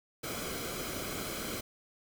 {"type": "noise with comb filter", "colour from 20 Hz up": "pink", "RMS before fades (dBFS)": -38, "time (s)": [0.23, 1.61], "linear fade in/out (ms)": 10, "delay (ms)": 1.1, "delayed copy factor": -0.6, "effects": []}